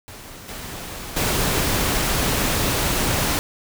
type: noise with level steps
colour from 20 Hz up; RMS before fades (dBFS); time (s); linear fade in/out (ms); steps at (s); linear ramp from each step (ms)
pink; -39 / -33 / -21; 0.08-3.39; 0; 0.48 / 1.16; 10
effects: none